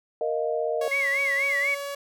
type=chord; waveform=sine; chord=Bb suspended fourth; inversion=none; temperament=equal; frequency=466.2 / 622.3 / 698.5 Hz; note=Bb4 / Eb5 / F5; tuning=0 / 0 / 0 cents; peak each=-27 / -27 / -32 dBFS; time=0.21-0.88 s; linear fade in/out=2 ms
type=tone with pitch glide; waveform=sawtooth; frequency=554.4 to 564.4 Hz; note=C#5 to C#5; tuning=0 to +31 cents; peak=-27 dBFS; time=0.81-1.95 s; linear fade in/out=5 ms; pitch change=+31 cents; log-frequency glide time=1.46-1.54 s
type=tone with vibrato; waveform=sine; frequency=2093 Hz; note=C7; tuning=in tune; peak=-22 dBFS; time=0.91-1.75 s; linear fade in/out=10 ms; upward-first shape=sine; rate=4.1 Hz; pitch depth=140 cents each way
effects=none